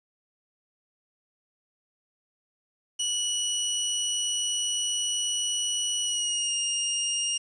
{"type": "tone with pitch glide", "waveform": "20% pulse", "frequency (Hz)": [2937, 2835], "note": ["F#7", "F7"], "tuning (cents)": [-13, 25], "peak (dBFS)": -20, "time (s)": [2.99, 7.38], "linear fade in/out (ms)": 10, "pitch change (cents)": -62, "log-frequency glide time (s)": [6.03, 6.53], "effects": ["resampled to 22050 Hz", "9-bit"]}